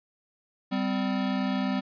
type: tone pair together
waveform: square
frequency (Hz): 196.51 / 256.7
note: G3 / C4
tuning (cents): +5 / -33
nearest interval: perfect fourth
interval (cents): 462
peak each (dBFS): -29 / -29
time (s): 0.71-1.81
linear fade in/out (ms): 20
effects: resampled to 11025 Hz